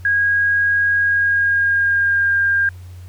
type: tone with pitch glide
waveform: sine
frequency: 1640 to 1603.5 Hz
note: G#6 to G6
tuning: -22 to +39 cents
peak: -13 dBFS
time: 0.05-2.69 s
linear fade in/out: 2 ms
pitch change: -39 cents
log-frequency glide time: 0.97-2.39 s
effects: added 90 Hz sine -33 dBFS peak until 3.08 s + pink hiss -51 dBFS RMS until 3.08 s